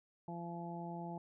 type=harmonic tone; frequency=171 Hz; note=F3; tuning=36 cents flat; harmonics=1 / 2 / 3 / 4 / 5; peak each=-44 / -49 / -56 / -49 / -48 dBFS; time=0.28-1.18 s; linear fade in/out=2 ms; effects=none